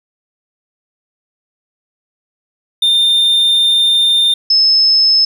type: tone pair in turn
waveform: triangle / sine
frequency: 3613 / 5213 Hz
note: A7 / E8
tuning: +45 / -20 cents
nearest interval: tritone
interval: 635 cents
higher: second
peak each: -7 dBFS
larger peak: neither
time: 2.82-4.34 / 4.5-5.25 s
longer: first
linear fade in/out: 5 ms
effects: none